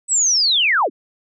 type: linear sweep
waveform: sine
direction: down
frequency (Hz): 8110 to 203.2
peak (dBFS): -13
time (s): 0.08-0.9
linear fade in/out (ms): 50
effects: none